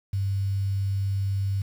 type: tone with quantisation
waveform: sine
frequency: 98 Hz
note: G2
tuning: in tune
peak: -23 dBFS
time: 0.13-1.62 s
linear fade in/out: 5 ms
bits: 8
effects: none